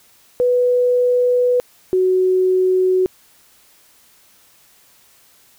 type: tone pair in turn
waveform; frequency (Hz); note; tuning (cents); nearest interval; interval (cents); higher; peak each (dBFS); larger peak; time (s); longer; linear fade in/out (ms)
sine; 493.9 / 371.2; B4 / F#4; 0 / +6; perfect fourth; 494; first; -12; neither; 0.4-1.6 / 1.93-3.06; first; 0
effects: white hiss -52 dBFS RMS until 5.58 s